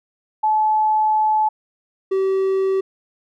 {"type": "tone pair in turn", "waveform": ["sine", "triangle"], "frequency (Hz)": [862, 384], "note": ["A5", "G4"], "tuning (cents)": [-36, -36], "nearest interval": "octave + major second", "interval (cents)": 1400, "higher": "first", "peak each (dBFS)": -14, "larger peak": "neither", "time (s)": [[0.43, 1.49], [2.11, 2.81]], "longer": "first", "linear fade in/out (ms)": 10, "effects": []}